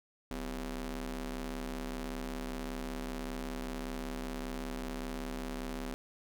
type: ring-modulated tone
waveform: sawtooth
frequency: 146.83 Hz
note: D3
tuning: in tune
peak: -30 dBFS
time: 0.31-5.94 s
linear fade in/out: 0 ms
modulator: 106 Hz
effects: none